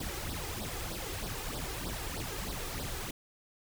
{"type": "noise with flanger", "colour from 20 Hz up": "pink", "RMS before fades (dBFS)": -38, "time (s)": [0, 3.11], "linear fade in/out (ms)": 5, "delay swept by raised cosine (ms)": [0.21, 2.51], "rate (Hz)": 3.2, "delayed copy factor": 0.75, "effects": []}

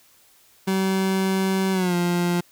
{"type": "tone with pitch glide", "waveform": "30% pulse", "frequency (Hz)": [190.9, 175.06], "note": ["G3", "F3"], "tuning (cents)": [-46, 4], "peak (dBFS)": -17, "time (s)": [0.67, 2.41], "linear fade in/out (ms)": 10, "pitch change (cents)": -150, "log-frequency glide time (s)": [1.72, 1.95], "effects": ["white hiss -56 dBFS RMS until 2.51 s"]}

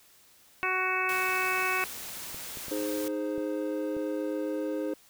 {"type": "harmonic tone", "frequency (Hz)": 372.2, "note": "F#4", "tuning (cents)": 10, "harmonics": [1, 2, 3, 4, 5, 6, 7], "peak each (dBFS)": [-36, -37, -32, -33, -37, -33, -32], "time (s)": [0.63, 1.84], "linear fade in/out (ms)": 0}
{"type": "noise", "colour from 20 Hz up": "white", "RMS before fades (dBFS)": -40, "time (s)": [1.09, 3.08], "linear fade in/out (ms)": 0}
{"type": "clicks", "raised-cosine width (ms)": 2, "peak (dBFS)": -30, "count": 5, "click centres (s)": [2.345, 2.572, 2.683, 3.38, 3.967]}
{"type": "chord", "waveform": "triangle", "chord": "Ab major", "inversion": "second", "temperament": "equal with one note detuned", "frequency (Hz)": [308.6, 415.3, 523.3], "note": ["Eb4", "Ab4", "C5"], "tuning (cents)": [-14, 0, 0], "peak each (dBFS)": [-30, -34, -32], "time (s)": [2.71, 4.94], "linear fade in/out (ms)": 5}
{"effects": ["white hiss -59 dBFS RMS until 5.09 s"]}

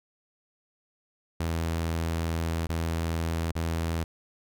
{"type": "tone with dropouts", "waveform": "sawtooth", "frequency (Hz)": 82.41, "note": "E2", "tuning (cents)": 0, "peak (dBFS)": -23, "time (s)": [1.4, 4.04], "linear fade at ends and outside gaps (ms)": 5, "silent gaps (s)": [[2.67, 2.692], [3.517, 3.553]], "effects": []}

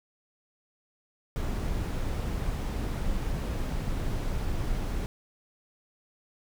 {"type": "noise", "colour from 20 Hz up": "brown", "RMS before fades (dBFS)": -30, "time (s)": [1.36, 5.06], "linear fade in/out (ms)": 0, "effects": []}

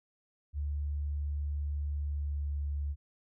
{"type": "tone with pitch glide", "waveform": "sine", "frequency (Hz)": [72.8, 72.05], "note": ["D2", "D2"], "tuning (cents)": [-15, -33], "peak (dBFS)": -31, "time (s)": [0.53, 2.96], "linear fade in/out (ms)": 50, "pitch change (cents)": -18, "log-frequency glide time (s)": [1.98, 2.59], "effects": []}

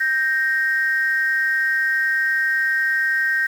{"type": "tone pair together", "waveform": "sine", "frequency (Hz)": [1568, 1864.7], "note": ["G6", "A#6"], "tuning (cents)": [0, 0], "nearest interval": "minor third", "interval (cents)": 300, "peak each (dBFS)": -19, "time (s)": [0, 3.47], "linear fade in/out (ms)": 10, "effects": ["tanh soft clip ceiling -10 dBFS", "7-bit"]}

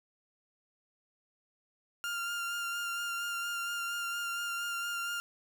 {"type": "tone with vibrato", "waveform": "30% pulse", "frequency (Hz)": 1396.9, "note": "F6", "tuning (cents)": 0, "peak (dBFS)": -31, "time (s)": [2.04, 5.2], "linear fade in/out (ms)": 0, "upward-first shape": "sine", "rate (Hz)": 4.3, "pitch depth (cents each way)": 16, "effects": []}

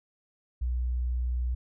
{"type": "tone", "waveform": "sine", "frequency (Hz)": 61.4, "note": "B1", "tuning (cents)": -9, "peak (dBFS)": -26, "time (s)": [0.61, 1.55], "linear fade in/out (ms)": 10, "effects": []}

